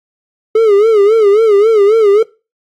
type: tone with vibrato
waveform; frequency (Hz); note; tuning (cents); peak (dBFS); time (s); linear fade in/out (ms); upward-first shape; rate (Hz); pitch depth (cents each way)
triangle; 424.8; G#4; +39; -3; 0.55-2.23; 5; sine; 3.7; 120
effects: noise-tail reverb RT60 0.3 s tail -22 dB re dry + AAC 48 kbps